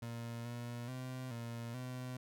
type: tone with pitch steps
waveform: 30% pulse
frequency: 117.1 / 119.6 / 128.5 / 117.1 / 126.6 Hz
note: A#2 / A#2 / C3 / A#2 / B2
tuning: +8 / +45 / -31 / +8 / +43 cents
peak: -39 dBFS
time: 0.02-2.17 s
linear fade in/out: 5 ms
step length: 430 ms
effects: none